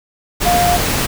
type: tone in noise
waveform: sine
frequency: 706 Hz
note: F5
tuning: 19 cents sharp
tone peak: -12 dBFS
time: 0.45-0.78 s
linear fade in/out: 20 ms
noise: pink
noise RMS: -17 dBFS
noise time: 0.4-1.07 s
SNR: +2 dB
effects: none